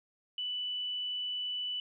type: tone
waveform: sine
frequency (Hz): 2977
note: F#7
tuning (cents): +10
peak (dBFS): -33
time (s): 0.38-1.8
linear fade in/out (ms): 2
effects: none